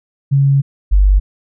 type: tone pair in turn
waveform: sine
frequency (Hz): 138.59 / 48.76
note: C#3 / G1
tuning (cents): 0 / -8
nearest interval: octave + tritone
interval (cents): 1808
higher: first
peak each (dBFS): -8 / -6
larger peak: second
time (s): 0.31-0.62 / 0.91-1.2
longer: first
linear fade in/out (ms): 20
effects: none